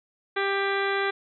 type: harmonic tone with a mistuned harmonic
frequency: 394.7 Hz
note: G4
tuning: 12 cents sharp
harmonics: 1 / 2 / 3 / 4 / 5 / 6 / 7 / 8 / 9 / 10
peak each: -27 / -32 / -32 / -30 / -32 / -36 / -45 / -46 / -39 / -41 dBFS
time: 0.36-1.11 s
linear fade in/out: 10 ms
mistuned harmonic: 9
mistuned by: -56 cents
effects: none